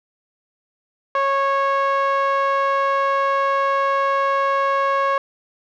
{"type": "tone with low-pass filter", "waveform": "5% pulse", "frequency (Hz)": 550, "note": "C#5", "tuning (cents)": -14, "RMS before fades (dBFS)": -19, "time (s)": [1.15, 5.18], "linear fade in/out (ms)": 2, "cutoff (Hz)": 1100, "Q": 1.8, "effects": []}